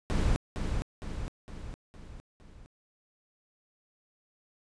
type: noise with echo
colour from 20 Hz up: brown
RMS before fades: -26 dBFS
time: 0.1-0.36 s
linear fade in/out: 0 ms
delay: 460 ms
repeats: 5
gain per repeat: -5 dB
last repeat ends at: 2.66 s
effects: resampled to 22050 Hz